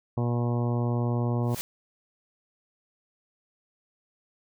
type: harmonic tone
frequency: 120 Hz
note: B2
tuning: 49 cents flat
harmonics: 1 / 2 / 3 / 4 / 5 / 6 / 7 / 8 / 9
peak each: -25 / -31 / -35 / -37 / -39 / -41 / -42 / -43 / -44 dBFS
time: 0.17-1.55 s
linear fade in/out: 5 ms
type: noise with exponential growth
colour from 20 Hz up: white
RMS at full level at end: -30 dBFS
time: 1.43-1.61 s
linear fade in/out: 0 ms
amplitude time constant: 38 ms
effects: none